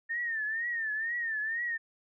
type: tone with vibrato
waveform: sine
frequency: 1813 Hz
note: A#6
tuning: 49 cents flat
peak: -30 dBFS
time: 0.09-1.78 s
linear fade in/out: 20 ms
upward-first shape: triangle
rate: 2.1 Hz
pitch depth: 120 cents each way
effects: none